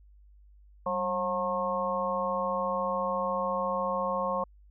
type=harmonic tone with a mistuned harmonic; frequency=180 Hz; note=F#3; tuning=47 cents flat; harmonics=1 / 3 / 4 / 5 / 6; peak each=-38 / -31 / -38 / -35 / -31 dBFS; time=0.86-4.44 s; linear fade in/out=5 ms; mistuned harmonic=1; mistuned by=+130 cents; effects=added 50 Hz sine -53 dBFS peak until 4.7 s